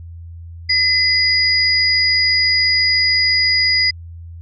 sine tone pair together, 2032 / 4903 Hz, B6 / D#8, +49 / -26 cents, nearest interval octave + minor third, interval 1525 cents, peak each -16 / -14 dBFS, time 0.69-3.91 s, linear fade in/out 10 ms, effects added 84 Hz sine -31 dBFS peak until 4.41 s

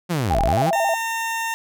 sawtooth linear two-way sweep, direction down then up, 185 to 32.7 to 185 Hz, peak -16 dBFS, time 0.09-0.71 s, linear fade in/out 20 ms, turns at 0.42 s
sine tone with vibrato, 728 Hz, F#5, 28 cents flat, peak -18 dBFS, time 0.3-0.95 s, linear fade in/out 10 ms, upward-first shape square, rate 11 Hz, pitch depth 160 cents each way
20% pulse tone, 910 Hz, A#5, 42 cents flat, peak -18 dBFS, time 0.73-1.54 s, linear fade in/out 0 ms
effects none

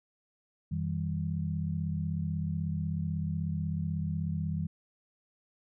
sine tone cluster, 89.3 / 159.3 / 195.5 Hz, F2 / D#3 / G3, +39 / +41 / -4 cents, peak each -35 / -32 / -37 dBFS, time 0.71-4.67 s, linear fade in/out 10 ms, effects none

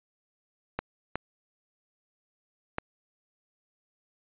clicks, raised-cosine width 0.5 ms, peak -14 dBFS, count 3, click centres 0.79 / 1.156 / 2.784 s, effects resampled to 8000 Hz

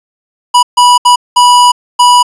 square tone bursts at uneven times, 979 Hz, B5, 15 cents flat, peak -3 dBFS, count 5, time 0.54-0.63 / 0.77-0.98 / 1.05-1.16 / 1.36-1.72 / 1.99-2.23 s, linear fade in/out 10 ms, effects resampled to 24000 Hz + 7-bit

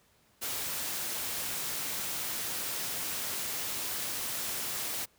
white noise, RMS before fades -35 dBFS, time 0.41-5.06 s, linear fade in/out 20 ms, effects pink hiss -66 dBFS RMS until 5.18 s + high-pass 60 Hz 12 dB/octave

